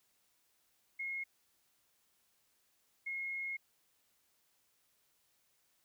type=tone bursts at uneven times; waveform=sine; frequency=2158 Hz; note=C#7; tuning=47 cents flat; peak=-37 dBFS; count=2; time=0.99-1.24 / 3.06-3.57 s; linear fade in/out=10 ms; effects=white hiss -75 dBFS RMS until 5.84 s